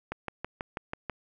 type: click train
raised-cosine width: 0.5 ms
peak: -18 dBFS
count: 7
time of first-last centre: 0.12-1.097 s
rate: 6.14 Hz
effects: none